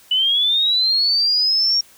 sine linear sweep, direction up, 2960 to 5588 Hz, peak -14 dBFS, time 0.11-1.81 s, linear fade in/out 5 ms, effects white hiss -49 dBFS RMS until 1.97 s

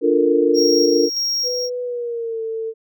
sine chord, Bb major seventh, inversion first, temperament equal, 293.7 / 349.2 / 440 / 466.2 Hz, D4 / F4 / A4 / Bb4, 0 / 0 / 0 / 0 cents, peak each -19 / -19 / -20 / -16 dBFS, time 0.01-1.1 s, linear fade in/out 50 ms
triangle tone with tremolo, 5588 Hz, F8, in tune, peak -17 dBFS, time 0.54-1.7 s, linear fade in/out 50 ms, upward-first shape square, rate 1.6 Hz, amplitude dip 40%
sine tone with pitch glide, 493.9 to 447.7 Hz, B4 to A4, 0 to +30 cents, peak -22 dBFS, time 1.43-2.74 s, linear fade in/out 50 ms, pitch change -170 cents, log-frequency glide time 1.83-2.41 s
effects none

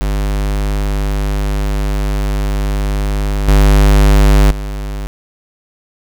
square tone with level steps, 50.2 Hz, G1, 42 cents sharp, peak -14 / -6 / -20 dBFS, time 0.01-5.07 s, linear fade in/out 0 ms, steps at 3.48 / 4.51 s, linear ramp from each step 2 ms, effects none

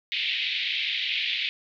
white band-pass noise, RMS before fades -28 dBFS, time 0.12-1.49 s, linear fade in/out 0 ms, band 2100 to 3800 Hz, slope 48 dB/octave, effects none

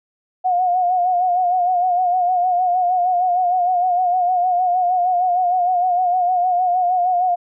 sine tone with vibrato, 722 Hz, F#5, 43 cents flat, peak -14 dBFS, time 0.44-7.36 s, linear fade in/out 20 ms, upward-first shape sine, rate 6.5 Hz, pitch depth 52 cents each way, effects none

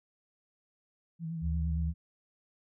sine tone with vibrato, 163.9 Hz, E3, 10 cents flat, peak -34 dBFS, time 1.19-1.94 s, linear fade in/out 50 ms, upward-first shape sine, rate 8.7 Hz, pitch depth 42 cents each way
sine tone, 75 Hz, D2, 37 cents sharp, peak -29 dBFS, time 1.41-1.94 s, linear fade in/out 50 ms
effects none

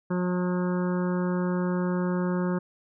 harmonic tone, 180 Hz, F#3, 47 cents flat, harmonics 1 / 2 / 3 / 5 / 6 / 7 / 8 / 9, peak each -25 / -31 / -35 / -39 / -41 / -42 / -43 / -44 dBFS, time 0.1-2.59 s, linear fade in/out 10 ms, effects none

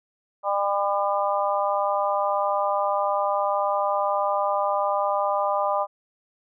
harmonic tone, 200.6 Hz, G3, 40 cents sharp, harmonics 3 / 4 / 5 / 6, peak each -25 / -26 / -27 / -28 dBFS, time 0.43-5.87 s, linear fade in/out 50 ms, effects none

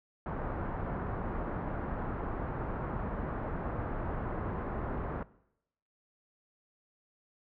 pink low-pass noise, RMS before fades -36 dBFS, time 0.26-5.23 s, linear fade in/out 2 ms, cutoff 1400 Hz, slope 24 dB/octave, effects noise-tail reverb RT60 0.8 s tail -20 dB re dry

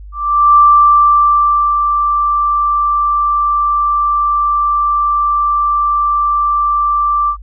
sine tone with ADSR envelope, 1174.7 Hz, D6, in tune, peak -3 dBFS, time 0.12-7.37 s, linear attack 440 ms, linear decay 1200 ms, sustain -7 dB, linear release 81 ms, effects added 50 Hz sine -29 dBFS peak until 7.42 s

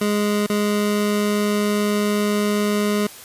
25% pulse tone with dropouts, 207.5 Hz, G#3, 1 cent flat, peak -14 dBFS, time 0.01-3.07 s, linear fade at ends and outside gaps 5 ms, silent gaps 0.465-0.497 s, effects white hiss -40 dBFS RMS until 3.24 s + resampled to 32000 Hz

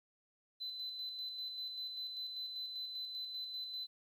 sine tone with tremolo, 4025 Hz, B7, 32 cents sharp, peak -38 dBFS, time 0.6-3.87 s, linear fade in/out 20 ms, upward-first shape square, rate 5.1 Hz, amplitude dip 40%, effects tanh soft clip ceiling -36 dBFS + 12-bit

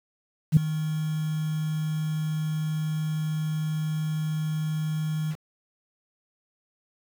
sine tone with ADSR envelope, 155.5 Hz, D#3, 1 cent flat, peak -9 dBFS, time 0.52-5.36 s, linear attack 48 ms, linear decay 4 ms, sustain -16 dB, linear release 53 ms, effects tanh soft clip ceiling -6 dBFS + 7-bit

